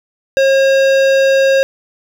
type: tone with hard clipping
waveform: sine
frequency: 540 Hz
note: C#5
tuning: 45 cents flat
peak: -10 dBFS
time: 0.37-1.63 s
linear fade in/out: 0 ms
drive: 16 dB
effects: none